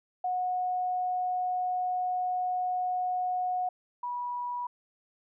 sine tone pair in turn, 730 / 974.4 Hz, F#5 / B5, -24 / -24 cents, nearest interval perfect fourth, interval 500 cents, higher second, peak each -27 / -31 dBFS, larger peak first, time 0.24-3.69 / 4.03-4.67 s, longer first, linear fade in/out 5 ms, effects none

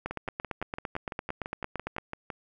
two click trains, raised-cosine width 0.5 ms, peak -20 / -17 dBFS, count 14 / 18, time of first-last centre 0.11-2.302 / 0.06-1.983 s, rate 5.93 / 8.84 Hz, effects none

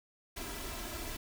pink noise with comb filter, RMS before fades -41 dBFS, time 0.36-1.17 s, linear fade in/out 10 ms, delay 3 ms, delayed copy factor +0.7, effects none

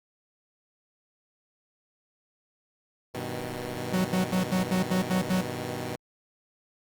10% pulse chord, G augmented, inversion none, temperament equal with one note detuned, 98 / 123.47 / 156.56 Hz, G2 / B2 / D#3, 0 / 0 / +11 cents, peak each -30 / -26 / -29 dBFS, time 3.14-5.96 s, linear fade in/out 10 ms
45% pulse tone bursts, 185 Hz, F#3, in tune, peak -23 dBFS, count 8, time 3.93-5.415 s, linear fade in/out 10 ms, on 120 ms, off 75 ms
effects Opus 48 kbps

